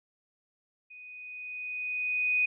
sine tone with level ramp, 2489 Hz, D#7, in tune, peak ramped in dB -46 to -22 dBFS, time 0.9-2.46 s, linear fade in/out 10 ms, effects none

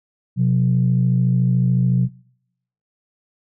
sine tone pair together, 127.3 / 181.12 Hz, C3 / F#3, -47 / -37 cents, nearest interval tritone, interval 610 cents, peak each -15 / -17 dBFS, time 0.36-2.09 s, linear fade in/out 50 ms, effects noise-tail reverb RT60 0.8 s tail -25 dB re dry + tanh soft clip ceiling -7 dBFS

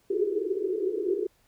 pink band-pass noise, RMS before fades -28 dBFS, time 0.1-1.27 s, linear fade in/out 5 ms, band 350 to 430 Hz, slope 96 dB/octave, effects pink hiss -66 dBFS RMS until 1.47 s

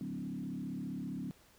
sine tone with frequency modulation, 221.1 Hz, A3, 9 cents sharp, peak -37 dBFS, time 0.01-1.31 s, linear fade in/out 0 ms, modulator 35.2 Hz, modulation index 1.9, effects pink hiss -64 dBFS RMS until 1.58 s

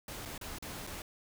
pink noise with dropouts, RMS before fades -43 dBFS, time 0.08-1.02 s, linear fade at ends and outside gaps 2 ms, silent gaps 0.253-0.257 / 0.379-0.412 / 0.585-0.624 / 0.868-0.872 s, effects none

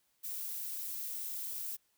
violet noise, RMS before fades -40 dBFS, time 0.23-1.77 s, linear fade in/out 20 ms, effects white hiss -75 dBFS RMS until 1.97 s

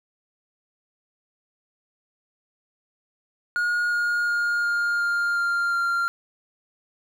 triangle tone with pitch steps, 1436 / 1427.7 / 1419.5 / 1411.3 / 1403.2 / 1395.1 / 1387.1 Hz, F6 / F6 / F6 / F6 / F6 / F6 / F6, +48 / +38 / +28 / +18 / +8 / -2 / -12 cents, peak -19 dBFS, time 3.56-6.08 s, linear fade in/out 0 ms, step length 360 ms, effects none

